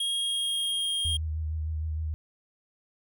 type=tone with pitch glide; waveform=square; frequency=3267 to 3231 Hz; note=G#7 to G#7; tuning=-29 to -48 cents; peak=-27 dBFS; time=0-1.17 s; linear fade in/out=5 ms; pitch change=-19 cents; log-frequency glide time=0.16-0.96 s
type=tone with vibrato; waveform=sine; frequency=78.4 Hz; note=D#2; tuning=14 cents sharp; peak=-28 dBFS; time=1.05-2.14 s; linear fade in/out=0 ms; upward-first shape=sine; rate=6.5 Hz; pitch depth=30 cents each way
effects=none